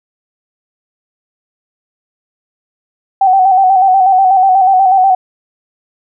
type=tone with vibrato; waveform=sine; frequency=760 Hz; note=F#5; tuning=46 cents sharp; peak=-5 dBFS; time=3.21-5.15 s; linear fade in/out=5 ms; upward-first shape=square; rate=8.2 Hz; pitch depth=44 cents each way; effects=none